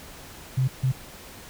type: tone bursts at uneven times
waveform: sine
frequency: 130.4 Hz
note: C3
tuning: 5 cents flat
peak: -19 dBFS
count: 2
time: 0.57-0.68 / 0.83-0.92 s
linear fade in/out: 10 ms
effects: pink hiss -44 dBFS RMS until 1.49 s